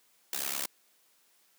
white noise with amplitude modulation, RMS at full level -30 dBFS, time 0.33-0.66 s, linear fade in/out 2 ms, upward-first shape sine, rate 69 Hz, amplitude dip 95%, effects white hiss -67 dBFS RMS until 1.58 s + high-pass 200 Hz 12 dB/octave

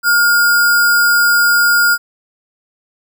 sine tone with sample-and-hold, 1421 Hz, F6, 30 cents sharp, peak -8 dBFS, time 0.03-1.98 s, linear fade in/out 50 ms, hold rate 6300 Hz, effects none

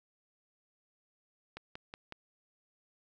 click train, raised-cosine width 0.3 ms, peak -27 dBFS, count 4, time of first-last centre 1.57-2.124 s, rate 5.42 Hz, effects none

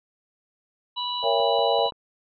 harmonic tone, 983 Hz, B5, 8 cents flat, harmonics 1 / 3 / 4, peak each -30 / -32 / -30 dBFS, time 0.96-1.91 s, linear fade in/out 20 ms
sine chord, A# diminished seventh, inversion none, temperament just, 466.2 / 559.4 / 671.3 / 805.5 Hz, A#4 / C#5 / E5 / G5, 0 / +16 / +31 / +47 cents, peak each -25 dBFS, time 1.22-1.9 s, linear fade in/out 50 ms
clicks, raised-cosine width 1 ms, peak -30 dBFS, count 6, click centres 1.239 / 1.401 / 1.591 / 1.791 / 1.861 / 1.922 s
effects none

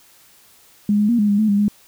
sine tone with pitch steps, 206.4 / 208.7 / 237.3 / 207.8 / 203 / 216.3 / 201.8 / 206.7 Hz, G#3 / G#3 / A#3 / G#3 / G#3 / A3 / G#3 / G#3, -10 / +9 / +31 / +1 / -39 / -29 / -49 / -8 cents, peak -13 dBFS, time 0.89-1.682 s, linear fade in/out 2 ms, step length 99 ms, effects white hiss -51 dBFS RMS until 1.87 s

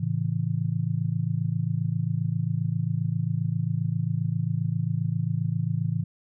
sine chord, A major, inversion none, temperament just, 110 / 137.5 / 165 Hz, A2 / C#3 / E3, 0 / -14 / +2 cents, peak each -28 dBFS, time 0-6.04 s, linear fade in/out 10 ms, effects none

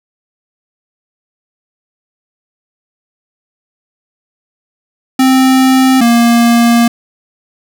square tone pair in turn, 261.6 / 234.9 Hz, C4 / A#3, 0 / +13 cents, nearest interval major second, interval 187 cents, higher first, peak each -6 dBFS, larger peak neither, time 5.19-6.01 / 6.01-6.88 s, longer second, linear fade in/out 5 ms, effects 7-bit

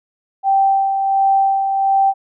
sine tone with tremolo, 781 Hz, G5, 7 cents flat, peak -10 dBFS, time 0.43-2.14 s, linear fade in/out 50 ms, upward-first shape sine, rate 1.4 Hz, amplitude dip 45%, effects none

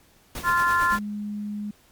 pink noise with tremolo, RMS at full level -33 dBFS, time 0.35-0.99 s, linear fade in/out 2 ms, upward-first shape triangle, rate 8.9 Hz, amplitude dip 60%
harmonic tone, 347.4 Hz, F4, 9 cents flat, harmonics 3 / 4 / 5, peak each -21 / -23 / -25 dBFS, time 0.43-0.99 s, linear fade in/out 50 ms
sine tone, 207.7 Hz, G#3, in tune, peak -28 dBFS, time 0.92-1.71 s, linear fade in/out 5 ms
effects pink hiss -58 dBFS RMS until 1.91 s + MP3 96 kbps

